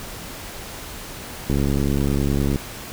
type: click train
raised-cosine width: 3 ms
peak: -9 dBFS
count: 75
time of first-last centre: 1.5-2.559 s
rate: 69.9 Hz
effects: pink hiss -35 dBFS RMS until 2.92 s